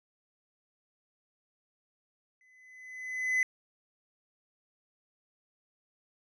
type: tone with exponential growth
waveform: triangle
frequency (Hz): 2020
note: B6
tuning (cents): +39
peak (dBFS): -21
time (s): 2.41-3.43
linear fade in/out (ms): 1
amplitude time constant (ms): 220
effects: resampled to 22050 Hz